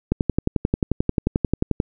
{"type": "click train", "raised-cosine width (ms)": 3, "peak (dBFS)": -5, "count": 20, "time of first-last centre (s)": [0.12, 1.801], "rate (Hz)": 11.3, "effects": []}